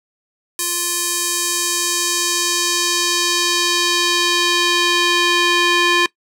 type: tone with band-pass filter sweep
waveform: square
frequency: 349.2 Hz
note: F4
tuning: in tune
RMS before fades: -17 dBFS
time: 0.59-6.06 s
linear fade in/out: 2 ms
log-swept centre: 10000 to 2600 Hz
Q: 1.1
effects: noise-tail reverb RT60 0.1 s tail -21 dB re dry